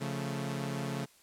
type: chord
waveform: sawtooth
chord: Db augmented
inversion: none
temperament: equal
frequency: 138.59 / 174.61 / 220 Hz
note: Db3 / F3 / A3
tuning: 0 / 0 / 0 cents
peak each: -32 / -37 / -35 dBFS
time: 0-1.06 s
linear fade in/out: 20 ms
effects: white hiss -62 dBFS RMS until 1.22 s + low-pass 12000 Hz 12 dB/octave